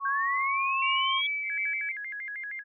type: tone with pitch glide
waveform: sine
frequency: 1108.7 to 1073.4 Hz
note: C#6 to C6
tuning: 0 to +44 cents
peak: -27 dBFS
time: 0-1.22 s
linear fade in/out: 50 ms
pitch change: -56 cents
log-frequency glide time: 0.27-0.86 s
type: linear sweep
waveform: sine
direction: up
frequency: 1564 to 3369 Hz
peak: -28 dBFS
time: 0.05-1.27 s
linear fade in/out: 5 ms
type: tone with tremolo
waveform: sine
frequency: 2300 Hz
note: D7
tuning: 37 cents flat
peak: -27 dBFS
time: 0.82-1.92 s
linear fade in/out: 5 ms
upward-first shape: sine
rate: 2.7 Hz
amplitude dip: 35%
type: tone with vibrato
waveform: sine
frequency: 1872 Hz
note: A#6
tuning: 7 cents sharp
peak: -34 dBFS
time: 1.42-2.64 s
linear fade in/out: 50 ms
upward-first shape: square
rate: 6.4 Hz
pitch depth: 200 cents each way
effects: none